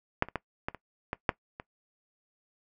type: clicks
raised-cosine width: 0.5 ms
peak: -8 / -26 / -15 / -16 / -25 / -16 / -7 / -24 dBFS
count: 8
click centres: 0.224 / 0.286 / 0.357 / 0.685 / 0.747 / 1.131 / 1.292 / 1.599 s
effects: noise-tail reverb RT60 0.1 s tail -20 dB re dry